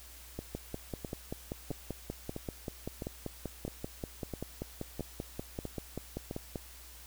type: two click trains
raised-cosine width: 2 ms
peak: -24 / -23 dBFS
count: 10 / 32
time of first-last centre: 0.39-6.311 / 0.55-6.558 s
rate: 1.52 / 5.16 Hz
effects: added 60 Hz sine -53 dBFS peak until 7.06 s + white hiss -53 dBFS RMS until 7.06 s